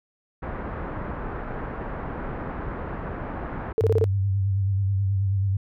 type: low-pass noise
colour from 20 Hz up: pink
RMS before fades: -32 dBFS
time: 0.42-3.73 s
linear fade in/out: 10 ms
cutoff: 1600 Hz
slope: 24 dB/octave
type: tone bursts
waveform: sine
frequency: 444.6 Hz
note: A4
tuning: 18 cents sharp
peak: -17 dBFS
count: 5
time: 3.78-4.041 s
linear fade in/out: 0 ms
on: 29 ms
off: 29 ms
type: tone with vibrato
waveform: sine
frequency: 97.7 Hz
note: G2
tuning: 5 cents flat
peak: -20 dBFS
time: 3.81-5.57 s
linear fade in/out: 5 ms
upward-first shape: sine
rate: 9.3 Hz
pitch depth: 47 cents each way
effects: none